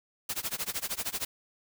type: noise with tremolo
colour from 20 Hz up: white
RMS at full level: -31 dBFS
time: 0.29-1.25 s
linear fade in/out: 5 ms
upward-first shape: sine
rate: 13 Hz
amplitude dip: 95%
effects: none